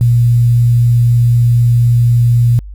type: tone with quantisation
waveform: sine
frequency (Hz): 119.2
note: A#2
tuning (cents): +39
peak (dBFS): -6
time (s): 0.01-2.59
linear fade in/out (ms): 0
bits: 6
effects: added 50 Hz sine -26 dBFS peak until 2.74 s